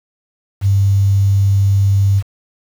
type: tone with quantisation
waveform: sine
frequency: 98.7 Hz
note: G2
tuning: 12 cents sharp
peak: -9 dBFS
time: 0.61-2.23 s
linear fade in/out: 50 ms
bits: 6
effects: none